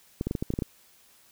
clicks, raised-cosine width 3 ms, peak -15 dBFS, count 9, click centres 0.211 / 0.27 / 0.311 / 0.352 / 0.425 / 0.504 / 0.538 / 0.589 / 0.622 s, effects white hiss -59 dBFS RMS until 1.31 s

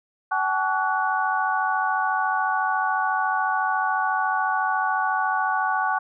sine tone cluster, 763 / 857 / 1133 / 1475 Hz, G5 / A5 / C#6 / F#6, -47 / -46 / +37 / -6 cents, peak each -26 dBFS, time 0.31-5.99 s, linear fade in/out 10 ms, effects none

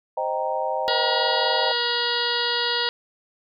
sine chord, C minor seventh, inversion none, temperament equal, 523.3 / 622.3 / 784 / 932.3 Hz, C5 / Eb5 / G5 / Bb5, 0 / 0 / 0 / 0 cents, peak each -28 dBFS, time 0.17-1.72 s, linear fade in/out 5 ms
harmonic tone, 478 Hz, A#4, 43 cents sharp, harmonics 1 / 2 / 3 / 4 / 6 / 7 / 8 / 9 / 10, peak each -30 / -30 / -30 / -30 / -30 / -30 / -30 / -30 / -30 dBFS, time 0.88-2.89 s, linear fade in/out 0 ms
effects none

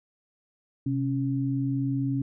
sine tone pair together, 130 / 275.5 Hz, C3 / C#4, -11 / -11 cents, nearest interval octave + minor second, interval 1300 cents, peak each -27 dBFS, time 0.86-2.22 s, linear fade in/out 5 ms, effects none

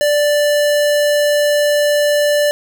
square tone, 587.3 Hz, D5, in tune, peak -12 dBFS, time 0.01-2.51 s, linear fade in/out 0 ms, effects 9-bit

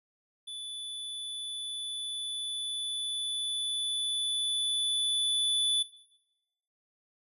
square tone with level ramp, 3477 Hz, A7, 21 cents flat, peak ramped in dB -39 to -26 dBFS, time 0.47-5.83 s, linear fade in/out 10 ms, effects noise-tail reverb RT60 0.9 s tail -17 dB re dry + resampled to 32000 Hz

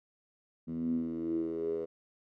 10% pulse tone with band-pass filter sweep, 82 Hz, E2, 9 cents flat, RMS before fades -34 dBFS, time 0.67-1.86 s, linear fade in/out 20 ms, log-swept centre 210 to 460 Hz, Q 9.9, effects none

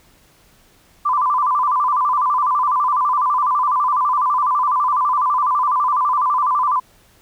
sine tone with vibrato, 1089 Hz, C#6, 31 cents flat, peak -14 dBFS, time 1.05-6.8 s, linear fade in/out 10 ms, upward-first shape square, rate 12 Hz, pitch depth 130 cents each way, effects pink hiss -53 dBFS RMS until 7.21 s

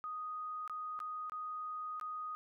sine tone with dropouts, 1244.5 Hz, D#6, in tune, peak -39 dBFS, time 0.04-2.35 s, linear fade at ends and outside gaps 0 ms, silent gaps 0.677-0.697 / 0.991-1.002 / 1.297-1.32 / 1.998-2.012 s, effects none

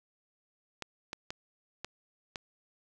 clicks, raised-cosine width 0.2 ms, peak -20 dBFS, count 5, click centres 0.823 / 1.131 / 1.305 / 1.846 / 2.358 s, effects none

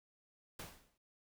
pink noise with exponential decay, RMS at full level -44 dBFS, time 0.59-0.98 s, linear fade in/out 5 ms, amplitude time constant 83 ms, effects none

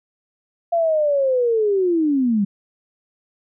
sine linear sweep, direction down, 689 to 192.4 Hz, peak -15 dBFS, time 0.72-2.45 s, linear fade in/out 10 ms, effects none

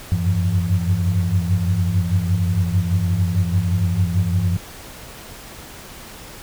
sine tone cluster, 90.2 / 96.6 / 101.5 / 170.6 Hz, F#2 / G2 / G#2 / F3, -44 / -25 / -39 / -40 cents, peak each -20 / -21 / -22 / -22 dBFS, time 0.12-4.57 s, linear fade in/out 0 ms, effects tanh soft clip ceiling -6 dBFS + pink hiss -38 dBFS RMS until 6.42 s

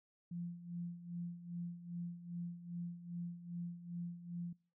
sine tone with tremolo, 173.1 Hz, F3, 15 cents flat, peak -39 dBFS, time 0.31-4.53 s, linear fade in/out 5 ms, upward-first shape sine, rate 2.5 Hz, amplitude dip 75%, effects noise-tail reverb RT60 0.4 s tail -24 dB re dry

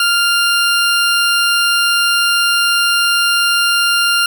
20% pulse tone, 1396.9 Hz, F6, in tune, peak -6 dBFS, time 0-4.26 s, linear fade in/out 2 ms, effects none

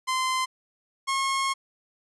sawtooth tone pair in turn, 1036 / 1083 Hz, C6 / C#6, -17 / -41 cents, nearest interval minor second, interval 76 cents, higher second, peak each -20 dBFS, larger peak neither, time 0.07-0.46 / 1.07-1.54 s, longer second, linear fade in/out 20 ms, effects resampled to 24000 Hz

